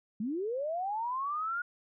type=linear sweep; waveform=sine; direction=up; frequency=197.1 to 1443 Hz; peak=-31 dBFS; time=0.2-1.62 s; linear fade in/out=5 ms; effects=none